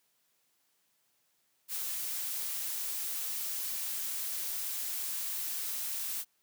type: noise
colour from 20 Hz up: blue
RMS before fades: -36 dBFS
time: 1.68-6.25 s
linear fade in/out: 50 ms
effects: white hiss -74 dBFS RMS until 6.42 s + high-pass 100 Hz 12 dB/octave